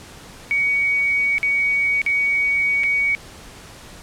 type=tone with dropouts; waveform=sine; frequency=2248 Hz; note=C#7; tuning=24 cents sharp; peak=-16 dBFS; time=0.51-3.15 s; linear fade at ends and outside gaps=0 ms; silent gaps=1.382-1.43 / 2.017-2.063 / 2.835-2.839 s; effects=pink hiss -41 dBFS RMS until 4.02 s + low-pass 10000 Hz 12 dB/octave